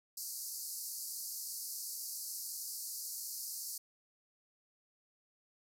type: band-pass noise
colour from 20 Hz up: white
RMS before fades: -43 dBFS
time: 0.17-3.78 s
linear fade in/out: 5 ms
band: 4400 to 15000 Hz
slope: 96 dB/octave
effects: none